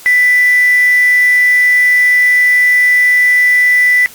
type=tone with quantisation; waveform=sine; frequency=1984 Hz; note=B6; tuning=7 cents sharp; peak=-6 dBFS; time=0.06-4.06 s; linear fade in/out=0 ms; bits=4; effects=white hiss -36 dBFS RMS until 4.14 s + Opus 48 kbps